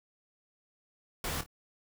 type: noise with echo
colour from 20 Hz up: pink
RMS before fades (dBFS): -35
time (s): 1.24-1.41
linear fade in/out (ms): 2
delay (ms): 26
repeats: 2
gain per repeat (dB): -11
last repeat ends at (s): 1.462
effects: none